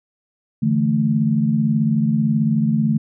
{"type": "chord", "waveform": "sine", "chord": "D suspended second", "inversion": "none", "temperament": "just", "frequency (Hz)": [146.83, 165.19, 220.2], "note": ["D3", "E3", "A3"], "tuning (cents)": [0, 4, 2], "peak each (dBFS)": [-20, -22, -17], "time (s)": [0.62, 2.98], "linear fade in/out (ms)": 10, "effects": []}